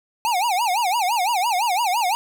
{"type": "tone with vibrato", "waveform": "square", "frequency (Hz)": 830.6, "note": "G#5", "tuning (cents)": 0, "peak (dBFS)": -19, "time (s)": [0.25, 2.15], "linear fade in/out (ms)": 0, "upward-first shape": "sine", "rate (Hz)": 5.9, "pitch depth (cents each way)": 270, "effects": []}